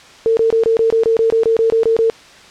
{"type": "tone bursts", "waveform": "sine", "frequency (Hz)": 452, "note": "A4", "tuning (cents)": 47, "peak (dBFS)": -10, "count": 14, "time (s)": [0.26, 2.099], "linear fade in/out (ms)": 0, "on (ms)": 110, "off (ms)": 23, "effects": ["white hiss -41 dBFS RMS until 2.5 s", "low-pass 5000 Hz 12 dB/octave"]}